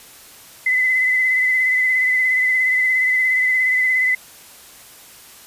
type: tone with vibrato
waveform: sine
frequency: 2025 Hz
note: B6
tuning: 43 cents sharp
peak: -14 dBFS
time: 0.66-4.15 s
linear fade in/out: 5 ms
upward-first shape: triangle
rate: 17 Hz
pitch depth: 35 cents each way
effects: white hiss -43 dBFS RMS until 5.46 s + resampled to 32000 Hz

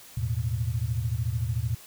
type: chord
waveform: sine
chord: E suspended fourth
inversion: none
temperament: equal with one note detuned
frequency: 80.66 / 110 / 123.47 Hz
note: E2 / A2 / B2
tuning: -37 / 0 / 0 cents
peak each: -32 / -28 / -30 dBFS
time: 0.17-1.75 s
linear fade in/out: 5 ms
effects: white hiss -49 dBFS RMS until 1.86 s

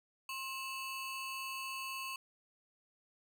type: ring-modulated tone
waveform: 35% pulse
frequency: 1848 Hz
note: A#6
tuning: 16 cents flat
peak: -35 dBFS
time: 0.29-2.16 s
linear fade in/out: 2 ms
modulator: 785 Hz
effects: none

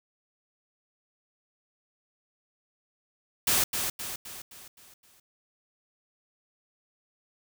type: noise with echo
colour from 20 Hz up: white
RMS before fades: -24 dBFS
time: 3.47-3.64 s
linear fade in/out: 5 ms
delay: 260 ms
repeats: 6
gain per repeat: -6 dB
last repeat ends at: 5.2 s
effects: none

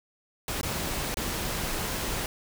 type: noise with dropouts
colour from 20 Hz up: pink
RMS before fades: -31 dBFS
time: 0.48-2.26 s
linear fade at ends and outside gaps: 1 ms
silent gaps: 0.612-0.631 / 1.143-1.17 s
effects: none

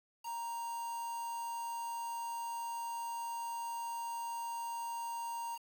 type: tone with quantisation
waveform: triangle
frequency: 932.3 Hz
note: A#5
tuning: in tune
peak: -36 dBFS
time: 0.23-5.59 s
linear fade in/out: 50 ms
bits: 8
effects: none

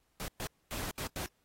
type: noise bursts at uneven times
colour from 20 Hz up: pink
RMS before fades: -39 dBFS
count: 5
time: 0.2-0.28 / 0.4-0.47 / 0.71-0.91 / 0.98-1.07 / 1.16-1.26 s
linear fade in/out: 0 ms
effects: pink hiss -75 dBFS RMS until 1.44 s + AAC 48 kbps

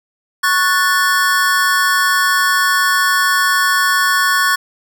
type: chord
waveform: square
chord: F# minor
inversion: second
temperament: equal with one note detuned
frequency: 1108.7 / 1475.7 / 1760 Hz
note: C#6 / F#6 / A6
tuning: 0 / -5 / 0 cents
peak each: -17 dBFS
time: 0.43-4.56 s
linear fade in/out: 10 ms
effects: none

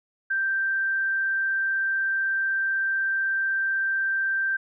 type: tone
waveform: sine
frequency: 1569 Hz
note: G6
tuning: 1 cent sharp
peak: -22 dBFS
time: 0.3-4.57 s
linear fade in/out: 10 ms
effects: none

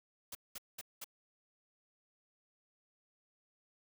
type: noise bursts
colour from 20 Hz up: white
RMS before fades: -45 dBFS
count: 4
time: 0.32-1.044 s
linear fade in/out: 5 ms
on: 31 ms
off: 200 ms
effects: none

